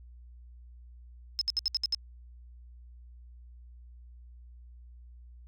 sine tone bursts, 5170 Hz, E8, 34 cents flat, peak -25 dBFS, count 7, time 1.39-1.947 s, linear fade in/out 0 ms, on 23 ms, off 66 ms, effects added 60 Hz sine -48 dBFS peak until 5.47 s

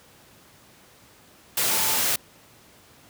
sine tone in noise, 885 Hz, A5, 10 cents sharp, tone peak -34 dBFS, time 1.71-1.98 s, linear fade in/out 5 ms, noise white, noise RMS -23 dBFS, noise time 1.57-2.16 s, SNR -14 dB, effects pink hiss -53 dBFS RMS until 3.09 s + high-pass 80 Hz 12 dB/octave

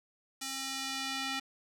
square tone with band-pass filter sweep, 268.2 Hz, C4, 43 cents sharp, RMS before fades -37 dBFS, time 0.41-1.4 s, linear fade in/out 10 ms, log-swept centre 6800 to 3100 Hz, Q 0.91, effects 9-bit

